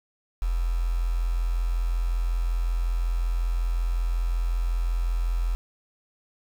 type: tone with quantisation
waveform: sine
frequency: 42.71 Hz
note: F1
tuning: 38 cents flat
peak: -22 dBFS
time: 0.42-5.55 s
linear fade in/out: 0 ms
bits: 7
effects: none